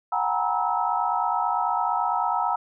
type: tone cluster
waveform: sine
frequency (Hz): 729 / 804 / 915 / 964 / 1299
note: F#5 / G5 / A#5 / B5 / E6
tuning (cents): -26 / +44 / -32 / -42 / -26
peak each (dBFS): -28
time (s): 0.12-2.56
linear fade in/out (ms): 5
effects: none